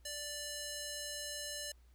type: tone with band-pass filter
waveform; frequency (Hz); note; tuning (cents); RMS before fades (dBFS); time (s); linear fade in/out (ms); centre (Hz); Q
square; 587.3; D5; 0; -43; 0.05-1.72; 5; 7100; 0.87
effects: added 60 Hz sine -60 dBFS peak until 1.94 s + pink hiss -74 dBFS RMS until 1.94 s